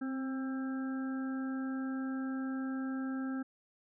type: harmonic tone with a mistuned harmonic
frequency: 266.1 Hz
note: C4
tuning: 29 cents sharp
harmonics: 1 / 2 / 3 / 5 / 6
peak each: -34 / -51 / -52 / -49 / -49 dBFS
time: 0.01-3.43 s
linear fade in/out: 10 ms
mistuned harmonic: 1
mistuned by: -18 cents
effects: none